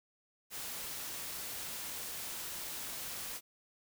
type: noise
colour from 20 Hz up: white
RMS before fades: -42 dBFS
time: 0.5-3.41 s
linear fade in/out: 50 ms
effects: none